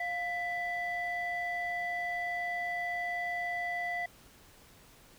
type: tone pair together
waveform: sine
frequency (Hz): 702.5 / 1987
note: F5 / B6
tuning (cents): +10 / +10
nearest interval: octave + tritone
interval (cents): 1800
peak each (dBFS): -34 / -33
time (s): 0-4.06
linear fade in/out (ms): 5
effects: tanh soft clip ceiling -27 dBFS + pink hiss -58 dBFS RMS until 5.18 s